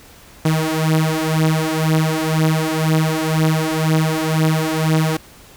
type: beating tone pair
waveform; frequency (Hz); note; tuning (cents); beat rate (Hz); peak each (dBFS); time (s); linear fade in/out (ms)
sawtooth; 157.1 / 159.1; D#3 / D#3; +17 / +39; 2; -14 / -14; 0.45-5.17; 5
effects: pink hiss -44 dBFS RMS until 5.56 s